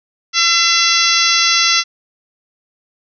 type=harmonic tone; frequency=677 Hz; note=E5; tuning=46 cents sharp; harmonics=2 / 3 / 4 / 5 / 6 / 7 / 8 / 9; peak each=-19 / -19 / -19 / -19 / -19 / -19 / -19 / -19 dBFS; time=0.33-1.84 s; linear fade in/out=50 ms; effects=none